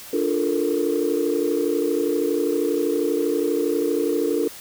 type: chord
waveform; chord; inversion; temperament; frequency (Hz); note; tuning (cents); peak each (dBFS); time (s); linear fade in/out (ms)
sine; Bb major seventh; first; equal with one note detuned; 293.7 / 349.2 / 433.7 / 466.2; D4 / F4 / A4 / Bb4; 0 / 0 / -25 / 0; -24; 0.13-4.48; 5
effects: tanh soft clip ceiling -11 dBFS + white hiss -40 dBFS RMS until 4.6 s